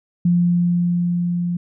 sine tone with level ramp, 174.61 Hz, F3, in tune, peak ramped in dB -12 to -19 dBFS, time 0.25-1.57 s, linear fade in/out 5 ms, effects none

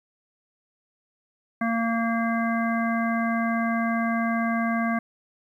harmonic tone, 229.4 Hz, A#3, 28 cents flat, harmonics 1 / 3 / 5 / 7 / 9, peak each -24 / -29 / -31 / -32 / -34 dBFS, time 1.61-4.99 s, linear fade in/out 5 ms, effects 10-bit

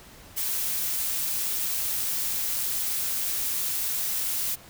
blue noise, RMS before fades -28 dBFS, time 0.36-4.56 s, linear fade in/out 20 ms, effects pink hiss -49 dBFS RMS until 4.69 s

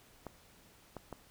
clicks, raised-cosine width 1 ms, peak -28 dBFS, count 3, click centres 0.267 / 0.967 / 1.127 s, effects pink hiss -62 dBFS RMS until 1.3 s

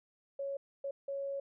sine tone bursts at uneven times, 554.4 Hz, C#5, in tune, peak -35 dBFS, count 3, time 0.39-0.57 / 0.84-0.91 / 1.08-1.4 s, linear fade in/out 5 ms, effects none

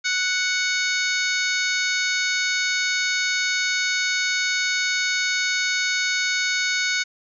harmonic tone with a mistuned harmonic, 740 Hz, F#5, in tune, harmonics 2 / 3 / 4 / 5 / 6 / 7 / 8 / 9, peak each -25 / -25 / -37 / -29 / -29 / -33 / -34 / -32 dBFS, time 0.04-7.04 s, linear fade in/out 20 ms, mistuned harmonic 8, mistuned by +52 cents, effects none

